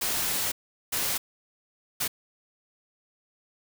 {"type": "noise bursts at uneven times", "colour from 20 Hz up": "white", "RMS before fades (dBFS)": -28, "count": 3, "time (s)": [[0.01, 0.52], [0.92, 1.18], [2, 2.08]], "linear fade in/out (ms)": 10, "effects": []}